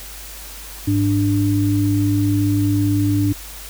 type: tone pair together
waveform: sine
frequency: 104.09 / 294.4 Hz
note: G#2 / D4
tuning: +4 / +4 cents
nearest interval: octave + tritone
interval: 1800 cents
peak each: -17 dBFS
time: 0.87-3.33 s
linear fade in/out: 10 ms
effects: added 50 Hz sine -37 dBFS peak until 3.69 s + white hiss -36 dBFS RMS until 3.69 s